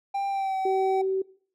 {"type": "tone with pitch glide", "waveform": "triangle", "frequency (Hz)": [792, 764.1], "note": ["G5", "G5"], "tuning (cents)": [18, -44], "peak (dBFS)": -23, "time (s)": [0.14, 1.02], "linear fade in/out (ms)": 10, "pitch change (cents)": -62, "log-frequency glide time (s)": [0.29, 0.56]}
{"type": "tone", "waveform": "sine", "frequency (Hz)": 382.2, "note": "G4", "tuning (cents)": -44, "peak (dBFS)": -23, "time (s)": [0.65, 1.22], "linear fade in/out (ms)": 5}
{"effects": ["noise-tail reverb RT60 0.5 s tail -21 dB re dry"]}